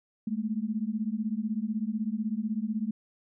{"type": "beating tone pair", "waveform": "sine", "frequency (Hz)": [208.7, 224.7], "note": ["G#3", "A3"], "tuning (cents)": [9, 37], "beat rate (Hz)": 16, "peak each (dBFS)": -31, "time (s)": [0.27, 2.91], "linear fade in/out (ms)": 5, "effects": []}